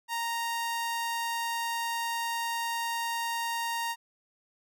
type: tone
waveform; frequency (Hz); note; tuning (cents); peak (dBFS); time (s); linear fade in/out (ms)
sawtooth; 930; A#5; -4; -26; 0.08-3.96; 50
effects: none